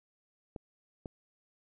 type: clicks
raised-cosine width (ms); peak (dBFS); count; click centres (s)
2; -27; 2; 0.562 / 1.058
effects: none